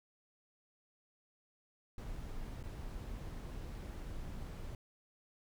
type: noise with dropouts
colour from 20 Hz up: brown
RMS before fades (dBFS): -44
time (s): 1.98-4.75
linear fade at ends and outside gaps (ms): 2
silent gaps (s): 2.629-2.637
effects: none